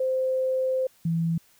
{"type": "tone pair in turn", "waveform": "sine", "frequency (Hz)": [520, 165.69], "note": ["C5", "E3"], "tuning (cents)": [-11, 9], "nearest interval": "octave + minor sixth", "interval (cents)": 1980, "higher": "first", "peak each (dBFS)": -22, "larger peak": "neither", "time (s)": [[0, 0.87], [1.05, 1.38]], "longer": "first", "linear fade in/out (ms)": 5, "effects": ["white hiss -60 dBFS RMS until 1.59 s"]}